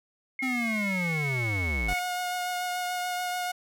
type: tone with pitch glide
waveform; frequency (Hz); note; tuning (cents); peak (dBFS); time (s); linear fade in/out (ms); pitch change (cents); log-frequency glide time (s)
sine; 2158 to 2205; C#7 to C#7; -47 to -10; -29; 0.39-1.99; 2; +37; 0.67-1.29
type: linear sweep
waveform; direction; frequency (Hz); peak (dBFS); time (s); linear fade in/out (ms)
square; down; 264.3 to 43.1; -29; 0.42-1.94; 10
type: tone with vibrato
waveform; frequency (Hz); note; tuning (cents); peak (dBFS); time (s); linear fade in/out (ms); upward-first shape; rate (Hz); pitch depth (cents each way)
sawtooth; 721; F#5; -45; -25; 1.88-3.52; 10; triangle; 6.9; 15
effects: none